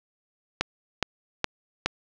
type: click train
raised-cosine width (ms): 0.2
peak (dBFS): -4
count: 4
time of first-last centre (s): 0.61-1.86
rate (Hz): 2.4
effects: low-pass 5000 Hz 12 dB/octave + 7-bit